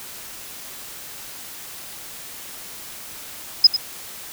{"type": "tone with echo", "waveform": "sine", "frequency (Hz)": 5060, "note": "D#8", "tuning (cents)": 28, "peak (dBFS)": -5, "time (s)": [3.64, 3.67], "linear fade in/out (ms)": 5, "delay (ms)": 96, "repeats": 1, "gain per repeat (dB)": -12, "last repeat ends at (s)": 3.766, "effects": ["white hiss -37 dBFS RMS until 4.32 s"]}